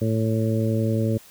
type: harmonic tone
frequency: 111.3 Hz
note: A2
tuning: 20 cents sharp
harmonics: 1 / 2 / 3 / 4 / 5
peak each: -22 / -25 / -29 / -30 / -30 dBFS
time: 0.01-1.18 s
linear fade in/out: 10 ms
effects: white hiss -49 dBFS RMS until 1.3 s